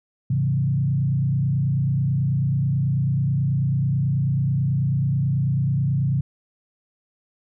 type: tone with frequency modulation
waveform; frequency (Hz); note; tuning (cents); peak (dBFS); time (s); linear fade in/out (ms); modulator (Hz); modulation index
sine; 135.6; C#3; -38; -18; 0.3-6.21; 5; 29.2; 0.92
effects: none